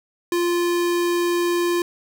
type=tone; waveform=square; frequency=347.9 Hz; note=F4; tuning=7 cents flat; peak=-19 dBFS; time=0.32-1.82 s; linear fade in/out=2 ms; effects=none